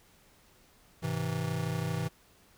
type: chord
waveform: square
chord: Ab augmented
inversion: none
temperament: just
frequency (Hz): 103.83 / 129.78 / 162.23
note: Ab2 / C3 / E3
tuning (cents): 0 / -14 / -27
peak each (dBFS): -38 / -36 / -34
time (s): 1.02-2.09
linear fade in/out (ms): 20
effects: pink hiss -62 dBFS RMS until 2.57 s